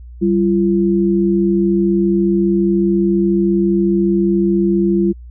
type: tone pair together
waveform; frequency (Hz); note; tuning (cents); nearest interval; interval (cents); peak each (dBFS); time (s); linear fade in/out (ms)
sine; 194.36 / 341.8; G3 / F4; -15 / -37; minor seventh; 978; -14; 0.21-5.13; 20
effects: added 60 Hz sine -32 dBFS peak until 5.3 s